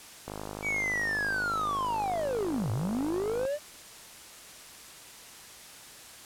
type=click train; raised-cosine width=1 ms; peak=-23 dBFS; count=165; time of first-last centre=0.28-3.452 s; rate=51.7 Hz
type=linear two-way sweep; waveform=triangle; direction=down then up; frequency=2310 to 98 to 610 Hz; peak=-26 dBFS; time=0.62-3.59 s; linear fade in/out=50 ms; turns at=2.71 s
effects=white hiss -48 dBFS RMS until 6.25 s + low-pass 11000 Hz 12 dB/octave